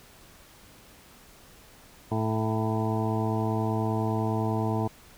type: harmonic tone with a mistuned harmonic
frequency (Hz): 110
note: A2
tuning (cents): 0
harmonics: 1 / 2 / 3 / 4 / 6 / 7 / 8 / 9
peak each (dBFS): -28 / -31 / -33 / -34 / -36 / -36 / -37 / -38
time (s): 2.11-4.88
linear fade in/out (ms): 10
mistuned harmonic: 8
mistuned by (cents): +29
effects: pink hiss -53 dBFS RMS until 5.17 s